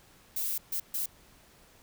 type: noise bursts at uneven times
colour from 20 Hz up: violet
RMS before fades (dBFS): -32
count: 3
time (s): 0.36-0.58 / 0.72-0.8 / 0.94-1.06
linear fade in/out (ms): 5
effects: pink hiss -59 dBFS RMS until 1.82 s